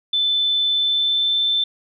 sine tone with pitch glide, 3520 to 3542 Hz, A7 to A7, 0 to +11 cents, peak -16 dBFS, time 0.13-1.64 s, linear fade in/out 5 ms, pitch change +11 cents, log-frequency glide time 0.7-1.37 s, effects none

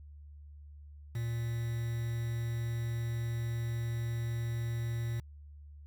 triangle tone with quantisation, 116.54 Hz, A#2, in tune, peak -30 dBFS, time 1.15-5.2 s, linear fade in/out 5 ms, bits 8, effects added 73 Hz sine -48 dBFS peak until 5.86 s

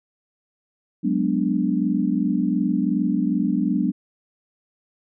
sine chord, G# half-diminished seventh, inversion third, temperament equal, 185 / 207.7 / 246.9 / 293.7 Hz, F#3 / G#3 / B3 / D4, 0 / 0 / 0 / 0 cents, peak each -24 dBFS, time 1.03-3.92 s, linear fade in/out 20 ms, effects none

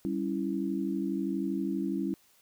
sine chord, C# diminished, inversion second, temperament equal, 196 / 277.2 / 329.6 Hz, G3 / C#4 / E4, 0 / 0 / 0 cents, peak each -33 dBFS, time 0.05-2.14 s, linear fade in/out 0 ms, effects white hiss -64 dBFS RMS until 2.41 s

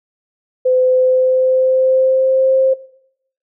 sine tone with pitch glide, 510 to 528 Hz, C5 to C5, -44 to +16 cents, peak -10 dBFS, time 0.65-2.74 s, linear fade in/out 10 ms, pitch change +60 cents, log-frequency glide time 0.81-2.55 s, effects noise-tail reverb RT60 0.7 s tail -18 dB re dry

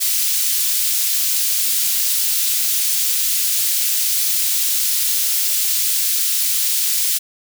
white high-pass noise, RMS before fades -18 dBFS, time 0-7.19 s, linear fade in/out 20 ms, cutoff 3500 Hz, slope 12 dB/octave, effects none

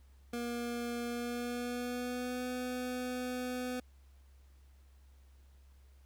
25% pulse tone with pitch glide, 238.2 to 250.5 Hz, A#3 to B3, +38 to +25 cents, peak -32 dBFS, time 0.33-3.8 s, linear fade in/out 5 ms, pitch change +87 cents, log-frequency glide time 1.06-2.48 s, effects added 67 Hz sine -57 dBFS peak until 6.05 s + pink hiss -72 dBFS RMS until 6.05 s

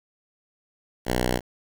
5% pulse tone, 61.74 Hz, B1, in tune, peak -11 dBFS, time 1.05-1.41 s, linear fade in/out 50 ms, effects 8-bit

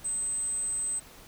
sine tone, 8200 Hz, C9, 36 cents flat, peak -26 dBFS, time 0.04-1 s, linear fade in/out 20 ms, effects tanh soft clip ceiling -27 dBFS + pink hiss -51 dBFS RMS until 1.27 s

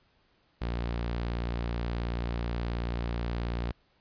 sawtooth tone, 58.6 Hz, A#1, 10 cents sharp, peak -26 dBFS, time 0.61-3.72 s, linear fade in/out 10 ms, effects pink hiss -68 dBFS RMS until 4 s + resampled to 11025 Hz

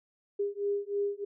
sine beating tone pair, 403.3 / 406.5 Hz, G4 / G#4, +49 / -37 cents, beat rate 3.2 Hz, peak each -32 / -32 dBFS, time 0.39-1.25 s, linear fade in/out 10 ms, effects none

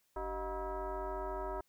sine tone with frequency modulation, 287.9 Hz, D4, 34 cents flat, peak -36 dBFS, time 0.16-1.61 s, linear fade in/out 5 ms, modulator 335 Hz, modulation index 2.7, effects white hiss -75 dBFS RMS until 1.68 s

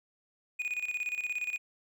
triangle tone with tremolo, 2470 Hz, D#7, 13 cents flat, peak -28 dBFS, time 0.59-1.58 s, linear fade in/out 10 ms, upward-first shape square, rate 17 Hz, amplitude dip 70%, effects none

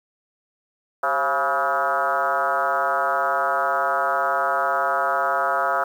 sine tone with frequency modulation, 983 Hz, B5, 8 cents flat, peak -18 dBFS, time 1.03-5.84 s, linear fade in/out 5 ms, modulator 148 Hz, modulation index 3.2, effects high-pass 400 Hz 12 dB/octave + 8-bit

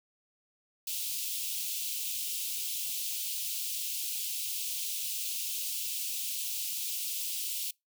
white high-pass noise, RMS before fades -35 dBFS, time 0.87-7.71 s, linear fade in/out 5 ms, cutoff 2600 Hz, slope 48 dB/octave, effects noise-tail reverb RT60 0.2 s tail -26 dB re dry

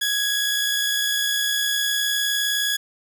sawtooth tone pair together, 1661.2 / 3382 Hz, G#6 / G#7, 0 / +31 cents, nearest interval octave, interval 1231 cents, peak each -20 dBFS, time 0.01-2.77 s, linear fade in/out 10 ms, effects none

